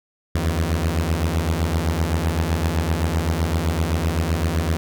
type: beating tone pair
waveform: sawtooth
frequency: 77.78 / 85.58 Hz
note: D#2 / F2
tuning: 0 / -35 cents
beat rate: 7.8 Hz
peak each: -18 dBFS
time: 0.35-4.77 s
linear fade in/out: 0 ms
effects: none